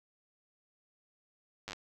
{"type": "slowing click train", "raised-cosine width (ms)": 0.2, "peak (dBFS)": -23, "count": 6, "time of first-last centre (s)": [1.68, 1.732], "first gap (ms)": 9, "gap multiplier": 1.07, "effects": []}